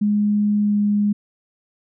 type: tone with pitch glide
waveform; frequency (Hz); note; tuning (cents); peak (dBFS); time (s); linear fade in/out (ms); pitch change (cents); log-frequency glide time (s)
sine; 207.7 to 206.3; G#3 to G#3; 0 to -11; -15; 0.01-1.13; 10; -11; 0.61-0.76
effects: none